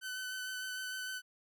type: tone with vibrato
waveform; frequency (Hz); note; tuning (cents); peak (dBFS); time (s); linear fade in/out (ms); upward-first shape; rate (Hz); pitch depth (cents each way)
sawtooth; 1513; F#6; +38; -35; 0.01-1.22; 50; triangle; 6.6; 20
effects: none